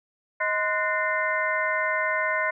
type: tone cluster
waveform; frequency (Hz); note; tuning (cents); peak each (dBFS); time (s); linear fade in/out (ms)
sine; 629 / 1033 / 1473 / 1816 / 2082; D#5 / C6 / F#6 / A#6 / C7; +19 / -22 / -8 / -46 / -9; -29; 0.4-2.51; 10
effects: none